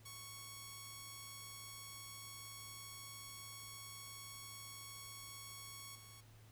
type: tone with level steps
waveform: 5% pulse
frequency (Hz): 1108.7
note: C#6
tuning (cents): 0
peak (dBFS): -38 / -45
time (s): 0.05-6.21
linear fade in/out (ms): 10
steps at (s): 5.95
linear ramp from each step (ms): 5
effects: added 109 Hz sine -60 dBFS peak until 6.51 s + pink hiss -67 dBFS RMS until 6.51 s